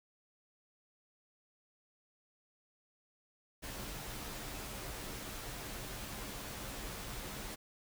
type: noise with comb filter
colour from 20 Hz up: pink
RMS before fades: -44 dBFS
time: 3.62-7.56 s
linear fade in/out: 20 ms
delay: 12 ms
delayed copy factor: -0.5
effects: none